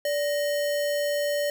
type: tone with sample-and-hold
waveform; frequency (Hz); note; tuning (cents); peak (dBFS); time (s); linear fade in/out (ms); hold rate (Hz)
sine; 581; D5; -19; -23; 0.05-1.5; 2; 2450
effects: none